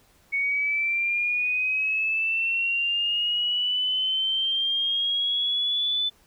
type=linear sweep; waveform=sine; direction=up; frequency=2217 to 3511 Hz; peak=-22 dBFS; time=0.32-6.1 s; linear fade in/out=20 ms; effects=pink hiss -60 dBFS RMS until 6.26 s